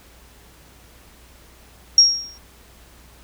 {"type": "tone with exponential decay", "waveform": "sine", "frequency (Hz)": 5588, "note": "F8", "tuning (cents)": 0, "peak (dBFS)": -5, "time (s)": [1.98, 2.38], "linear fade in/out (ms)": 2, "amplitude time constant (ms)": 85, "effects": ["added 60 Hz sine -50 dBFS peak until 3.23 s", "pink hiss -50 dBFS RMS until 3.23 s"]}